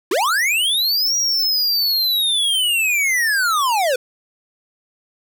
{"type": "linear two-way sweep", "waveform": "square", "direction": "up then down", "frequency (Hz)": [308.2, 5760, 479.2], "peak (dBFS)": -16, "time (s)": [0.11, 3.96], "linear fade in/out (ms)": 5, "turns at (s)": 1.16, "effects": []}